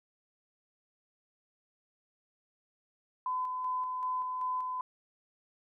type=tone with tremolo; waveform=sine; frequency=1013 Hz; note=B5; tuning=44 cents sharp; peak=-30 dBFS; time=3.26-4.81 s; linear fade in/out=2 ms; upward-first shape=square; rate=2.6 Hz; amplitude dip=30%; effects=none